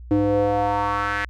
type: tone with band-pass filter sweep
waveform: square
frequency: 101.7 Hz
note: G#2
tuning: 36 cents flat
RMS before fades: -21 dBFS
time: 0.11-1.25 s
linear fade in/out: 0 ms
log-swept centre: 340 to 1800 Hz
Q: 3.3
effects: added 60 Hz sine -36 dBFS peak until 1.29 s